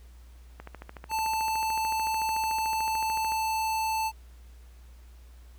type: click train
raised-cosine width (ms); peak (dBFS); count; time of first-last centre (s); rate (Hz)
0.5; -26; 38; 0.6-3.321; 13.6
type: tone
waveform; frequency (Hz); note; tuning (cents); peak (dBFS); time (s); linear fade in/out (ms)
square; 882; A5; +4; -27; 1.09-4.12; 50
effects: added 60 Hz sine -47 dBFS peak until 5.58 s + pink hiss -62 dBFS RMS until 5.58 s